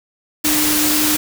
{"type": "tone in noise", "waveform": "sine", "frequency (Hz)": 302.1, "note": "D4", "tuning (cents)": 49, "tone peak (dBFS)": -19, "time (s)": [0.44, 1.17], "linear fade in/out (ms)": 10, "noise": "white", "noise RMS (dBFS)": -17, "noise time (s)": [0.44, 1.17], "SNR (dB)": -5, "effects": []}